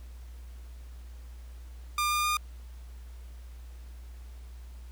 sawtooth tone with pitch steps, 1200 / 1207.6 / 1215.3 Hz, D6 / D6 / D#6, +37 / +48 / -41 cents, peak -22 dBFS, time 1.98-2.37 s, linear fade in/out 2 ms, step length 130 ms, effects added 60 Hz sine -42 dBFS peak until 4.91 s + pink hiss -60 dBFS RMS until 4.91 s

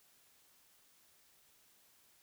silence, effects white hiss -68 dBFS RMS until 2.22 s

